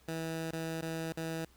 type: tone with dropouts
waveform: 15% pulse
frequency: 162.6 Hz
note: E3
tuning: 23 cents flat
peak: -29 dBFS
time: 0.08-1.45 s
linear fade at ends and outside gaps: 5 ms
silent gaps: 0.511-0.529 / 0.813-0.823 / 1.125-1.171 s
effects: added 60 Hz sine -62 dBFS peak until 1.56 s + pink hiss -65 dBFS RMS until 1.56 s